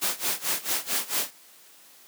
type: noise with tremolo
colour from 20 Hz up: white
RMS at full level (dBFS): -25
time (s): 0.01-1.31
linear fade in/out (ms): 20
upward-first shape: sine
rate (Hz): 4.5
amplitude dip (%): 90
effects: white hiss -53 dBFS RMS until 2.07 s + high-pass 200 Hz 12 dB/octave